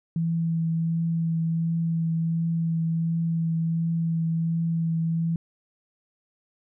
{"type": "tone with vibrato", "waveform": "sine", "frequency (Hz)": 164.81, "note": "E3", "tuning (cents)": 0, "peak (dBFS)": -22, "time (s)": [0.16, 5.36], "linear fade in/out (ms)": 2, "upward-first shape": "triangle", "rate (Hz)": 1.4, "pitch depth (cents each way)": 15, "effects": []}